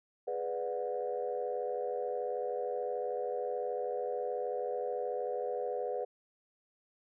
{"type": "chord", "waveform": "sine", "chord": "G# half-diminished seventh", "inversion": "none", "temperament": "equal with one note detuned", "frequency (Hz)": [415.3, 493.9, 587.3, 726.9], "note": ["G#4", "B4", "D5", "F#5"], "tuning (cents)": [0, 0, 0, -31], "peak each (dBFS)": [-39, -35, -40, -40], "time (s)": [0.27, 6.05], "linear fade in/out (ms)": 10, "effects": ["tanh soft clip ceiling -23 dBFS"]}